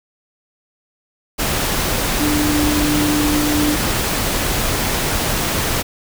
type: tone in noise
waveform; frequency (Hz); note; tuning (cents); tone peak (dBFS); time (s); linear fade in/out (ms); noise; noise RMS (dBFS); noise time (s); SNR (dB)
sine; 297.7; D4; +24; -16; 2.2-3.76; 20; pink; -19; 1.38-5.83; 0
effects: none

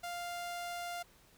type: tone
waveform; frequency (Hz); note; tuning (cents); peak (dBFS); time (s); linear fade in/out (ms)
sawtooth; 698.5; F5; 0; -35; 0.03-1.03; 10
effects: pink hiss -64 dBFS RMS until 1.37 s

